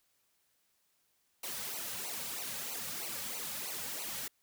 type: noise with flanger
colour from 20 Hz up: white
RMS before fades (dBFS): -40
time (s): 1.43-4.28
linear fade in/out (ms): 5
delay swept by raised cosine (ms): 0.57 to 2.97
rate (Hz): 3.1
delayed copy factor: -0.9
effects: white hiss -75 dBFS RMS until 4.42 s